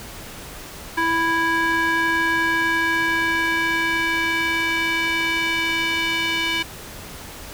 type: tone with band-pass filter sweep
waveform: square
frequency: 329.6 Hz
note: E4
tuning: in tune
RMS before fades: -21 dBFS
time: 0.97-6.63 s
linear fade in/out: 10 ms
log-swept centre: 1400 to 2700 Hz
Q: 2.4
effects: pink hiss -37 dBFS RMS until 7.53 s